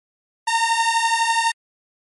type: beating tone pair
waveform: sawtooth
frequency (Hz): 910 / 922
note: A#5 / A#5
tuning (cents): -42 / -19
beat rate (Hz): 12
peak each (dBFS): -16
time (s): 0.47-1.52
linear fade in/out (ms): 10
effects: MP3 48 kbps